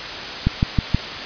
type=click train; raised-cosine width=5 ms; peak=-3 dBFS; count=4; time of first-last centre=0.47-0.946 s; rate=6.3 Hz; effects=white hiss -28 dBFS RMS until 1.25 s + resampled to 11025 Hz